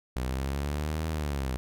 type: linear two-way sweep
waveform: sawtooth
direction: up then down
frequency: 62 to 80.2 to 62 Hz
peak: -25 dBFS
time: 0.16-1.57 s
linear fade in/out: 0 ms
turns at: 1.08 s
effects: none